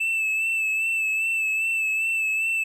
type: tone with vibrato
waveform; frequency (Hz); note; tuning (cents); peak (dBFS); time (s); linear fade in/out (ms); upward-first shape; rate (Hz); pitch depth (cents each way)
triangle; 2637; E7; 0; -20; 0-2.64; 10; sine; 2.5; 32
effects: none